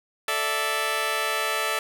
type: chord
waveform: 10% pulse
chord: A suspended fourth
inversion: none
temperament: just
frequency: 440 / 586.7 / 660 Hz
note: A4 / D5 / E5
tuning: 0 / -2 / +2 cents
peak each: -21 dBFS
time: 0.28-1.79 s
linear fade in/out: 2 ms
effects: none